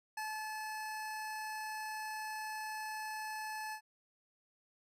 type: tone with ADSR envelope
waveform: 25% pulse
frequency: 864 Hz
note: A5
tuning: 32 cents flat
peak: -34 dBFS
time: 0.17-3.81 s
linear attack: 6 ms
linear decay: 290 ms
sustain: -2 dB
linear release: 79 ms
effects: resampled to 32000 Hz